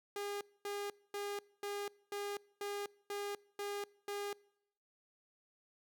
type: tone bursts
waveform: sawtooth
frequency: 406.5 Hz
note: G#4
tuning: 37 cents flat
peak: -35 dBFS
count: 9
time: 0.16-4.33 s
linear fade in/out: 2 ms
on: 250 ms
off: 240 ms
effects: noise-tail reverb RT60 0.8 s tail -25 dB re dry